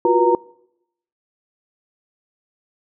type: tone cluster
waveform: sine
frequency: 350.1 / 367.3 / 484.8 / 925 Hz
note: F4 / F#4 / B4 / A#5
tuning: +4 / -13 / -32 / -14 cents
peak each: -18 dBFS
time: 0.05-0.35 s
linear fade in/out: 2 ms
effects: noise-tail reverb RT60 0.8 s tail -23 dB re dry